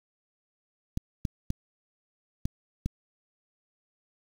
clicks, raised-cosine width 5 ms, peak -16 dBFS, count 5, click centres 0.974 / 1.252 / 1.504 / 2.455 / 2.86 s, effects 7-bit

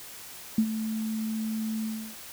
sine tone with ADSR envelope, 220 Hz, A3, in tune, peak -17 dBFS, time 0.58-2.16 s, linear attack 4 ms, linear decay 69 ms, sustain -11 dB, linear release 320 ms, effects white hiss -44 dBFS RMS until 2.32 s

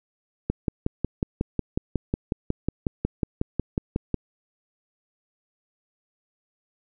click train, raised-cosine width 3 ms, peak -10 dBFS, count 21, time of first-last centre 0.5-4.143 s, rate 5.49 Hz, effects none

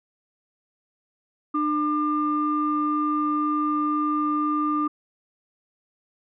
sine tone pair together, 300 / 1198 Hz, D4 / D6, +37 / +34 cents, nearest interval 2 octaves, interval 2397 cents, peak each -23 dBFS, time 1.54-4.88 s, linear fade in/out 10 ms, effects tanh soft clip ceiling -13 dBFS

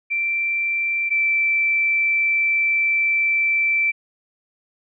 sine tone pair in turn, 2349 / 2333 Hz, D7 / D7, 0 / -12 cents, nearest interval unison, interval 12 cents, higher first, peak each -19 / -16 dBFS, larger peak second, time 0.1-1.1 / 1.1-3.92 s, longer second, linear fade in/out 20 ms, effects none

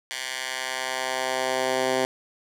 10% pulse tone with high-pass filter sweep, 130 Hz, C3, 11 cents flat, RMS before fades -27 dBFS, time 0.11-2.05 s, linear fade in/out 0 ms, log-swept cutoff 2200 to 340 Hz, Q 0.83, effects low-pass 10000 Hz 12 dB/octave + 8-bit

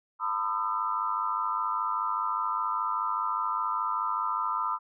sine tone cluster, 910 / 1004 / 1223 / 1328 Hz, A#5 / B5 / D#6 / E6, -42 / +28 / -30 / +12 cents, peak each -36 / -31 / -31 / -33 dBFS, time 0.19-4.79 s, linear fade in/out 50 ms, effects none

